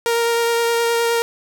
sawtooth tone with vibrato, 466.2 Hz, A#4, in tune, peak -12 dBFS, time 0.06-1.22 s, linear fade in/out 0 ms, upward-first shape sine, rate 9.6 Hz, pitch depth 10 cents each way, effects none

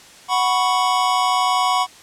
square chord, F# suspended fourth, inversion none, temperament equal, 740 / 987.8 / 1108.7 Hz, F#5 / B5 / C#6, 0 / 0 / 0 cents, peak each -21 dBFS, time 0.28-1.87 s, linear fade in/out 50 ms, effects white hiss -44 dBFS RMS until 2.02 s + low-pass 8000 Hz 12 dB/octave

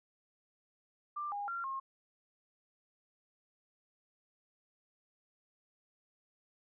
sine tone with pitch steps, 1185 / 814 / 1378 / 1074 Hz, D6 / G#5 / F6 / C6, +15 / -35 / -24 / +45 cents, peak -36 dBFS, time 1.16-1.8 s, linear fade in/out 10 ms, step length 160 ms, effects none

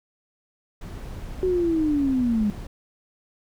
brown noise, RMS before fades -35 dBFS, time 0.81-2.67 s, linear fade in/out 5 ms
sine linear sweep, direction down, 375.8 to 202.8 Hz, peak -19 dBFS, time 1.43-2.5 s, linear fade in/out 0 ms
effects none

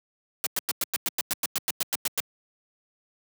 white noise bursts, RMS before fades -26 dBFS, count 15, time 0.44-2.201 s, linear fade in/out 0 ms, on 25 ms, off 99 ms, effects high-pass 150 Hz 12 dB/octave

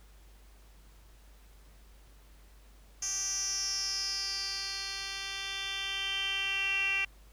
10% pulse tone with band-pass filter sweep, 391.3 Hz, G4, 3 cents flat, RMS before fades -34 dBFS, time 3.02-7.05 s, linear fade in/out 5 ms, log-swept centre 6400 to 2600 Hz, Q 8.1, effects added 50 Hz sine -54 dBFS peak until 7.32 s + pink hiss -63 dBFS RMS until 7.32 s

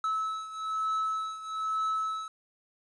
triangle beating tone pair, 1300 / 1301.1 Hz, E6 / E6, -24 / -23 cents, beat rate 1.1 Hz, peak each -29 / -33 dBFS, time 0.04-2.28 s, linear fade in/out 2 ms, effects resampled to 22050 Hz + 10-bit

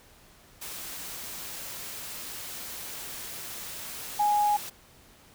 sine tone in noise, 830.6 Hz, G#5, in tune, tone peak -21 dBFS, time 4.19-4.57 s, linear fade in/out 10 ms, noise white, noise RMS -39 dBFS, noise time 0.61-4.7 s, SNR +15 dB, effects pink hiss -56 dBFS RMS until 5.34 s

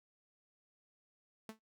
sawtooth tone with exponential decay, 220 Hz, A3, in tune, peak -37 dBFS, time 1.49-1.59 s, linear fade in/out 2 ms, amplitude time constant 21 ms, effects noise-tail reverb RT60 0.1 s tail -17 dB re dry

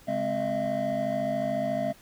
triangle tone cluster, 138.4 / 209.3 / 260.4 / 621 / 675 Hz, C#3 / G#3 / C4 / D#5 / E5, -2 / +14 / -8 / -3 / +41 cents, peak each -36 / -32 / -32 / -28 / -27 dBFS, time 0.07-1.93 s, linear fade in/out 20 ms, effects tanh soft clip ceiling -17 dBFS + pink hiss -55 dBFS RMS until 2.01 s

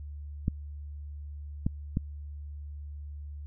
clicks, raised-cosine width 5 ms, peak -14 dBFS, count 3, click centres 0.481 / 1.665 / 1.971 s, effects added 73 Hz sine -38 dBFS peak until 3.46 s

